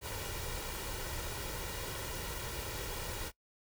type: noise with comb filter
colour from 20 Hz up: pink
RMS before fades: -40 dBFS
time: 0.01-3.32 s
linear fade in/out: 50 ms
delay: 2.1 ms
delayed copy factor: +0.55
effects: noise-tail reverb RT60 0.1 s tail -21 dB re dry